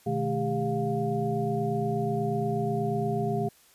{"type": "tone cluster", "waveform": "sine", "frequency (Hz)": [125.3, 153.6, 215.2, 401.4, 705], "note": ["B2", "D#3", "A3", "G4", "F5"], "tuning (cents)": [25, -22, -38, 41, 16], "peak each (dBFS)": [-32, -33, -32, -30, -32], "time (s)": [0.06, 3.49], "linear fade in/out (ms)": 10, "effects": ["white hiss -59 dBFS RMS until 3.74 s", "resampled to 32000 Hz"]}